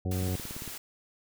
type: harmonic tone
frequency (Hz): 92.5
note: F#2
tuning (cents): 0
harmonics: 1 / 2 / 3 / 4 / 5 / 6 / 8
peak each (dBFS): -29 / -35 / -39 / -41 / -43 / -45 / -47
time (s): 0.05-0.36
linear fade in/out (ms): 5
type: noise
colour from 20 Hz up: white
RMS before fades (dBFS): -41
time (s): 0.11-0.78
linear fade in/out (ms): 5
type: click train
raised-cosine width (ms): 3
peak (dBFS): -28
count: 9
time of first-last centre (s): 0.23-0.677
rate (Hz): 17.9
effects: none